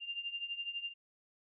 sine tone with tremolo, 2794 Hz, F7, in tune, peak -34 dBFS, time 0-0.94 s, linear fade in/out 50 ms, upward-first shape triangle, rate 12 Hz, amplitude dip 85%, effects none

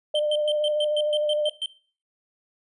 sine tone with vibrato, 600 Hz, D5, 37 cents sharp, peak -21 dBFS, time 0.14-1.49 s, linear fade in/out 5 ms, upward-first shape triangle, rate 13 Hz, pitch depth 21 cents each way
triangle tone bursts, 3122 Hz, G7, 8 cents flat, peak -23 dBFS, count 10, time 0.15-1.66 s, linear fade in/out 2 ms, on 43 ms, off 120 ms
effects noise-tail reverb RT60 0.4 s tail -18 dB re dry + resampled to 24000 Hz

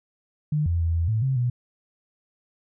sine tone with pitch steps, 150.7 / 85.2 / 83.2 / 83.7 / 110.1 / 133 / 122.5 Hz, D3 / F2 / E2 / E2 / A2 / C3 / B2, +45 / -42 / +17 / +27 / +2 / +29 / -14 cents, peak -20 dBFS, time 0.52-1.5 s, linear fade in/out 5 ms, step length 140 ms, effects none

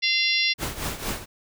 harmonic tone, 690 Hz, F5, 21 cents flat, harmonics 3 / 4 / 5 / 6 / 7 / 8, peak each -25 / -26 / -27 / -28 / -28 / -29 dBFS, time 0.02-0.54 s, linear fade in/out 20 ms
pink noise with tremolo, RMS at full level -27 dBFS, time 0.58-1.26 s, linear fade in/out 50 ms, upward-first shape triangle, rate 4.4 Hz, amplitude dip 80%
effects none

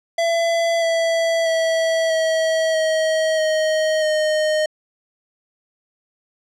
square tone with pitch steps, 671 / 661.8 / 652.7 / 643.7 / 634.8 / 626.1 / 617.4 Hz, E5 / E5 / E5 / E5 / D#5 / D#5 / D#5, +31 / +7 / -17 / -41 / +35 / +11 / -14 cents, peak -17 dBFS, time 0.18-4.66 s, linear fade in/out 5 ms, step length 640 ms, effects low-pass 7000 Hz 12 dB/octave

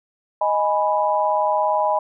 sine chord, G# minor, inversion second, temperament equal, 622.3 / 830.6 / 987.8 Hz, D#5 / G#5 / B5, 0 / 0 / 0 cents, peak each -21 dBFS, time 0.41-1.99 s, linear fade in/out 5 ms, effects none

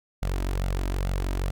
sawtooth tone with flanger, 46.37 Hz, F#1, 5 cents sharp, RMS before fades -27 dBFS, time 0.22-1.51 s, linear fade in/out 10 ms, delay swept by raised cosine 1.4 to 3.2 ms, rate 2.3 Hz, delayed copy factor +0.55, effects none

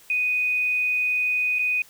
sine tone with dropouts, 2489 Hz, D#7, in tune, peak -20 dBFS, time 0.1-1.82 s, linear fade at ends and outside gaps 2 ms, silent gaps 1.587-1.592 s, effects white hiss -52 dBFS RMS until 1.89 s

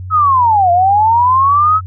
sine linear two-way sweep, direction down then up, 1300 to 685 to 1300 Hz, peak -7 dBFS, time 0.1-1.81 s, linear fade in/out 50 ms, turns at 0.71 s, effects added 92 Hz sine -23 dBFS peak until 1.86 s

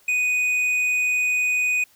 sine tone with tanh clipping, 2486 Hz, D#7, 2 cents flat, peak -20 dBFS, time 0.08-1.84 s, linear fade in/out 5 ms, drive 7 dB, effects white hiss -57 dBFS RMS until 1.95 s

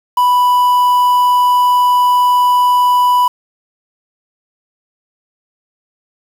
triangle tone with quantisation, 987.8 Hz, B5, in tune, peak -6 dBFS, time 0.17-3.28 s, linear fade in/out 5 ms, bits 5, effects none

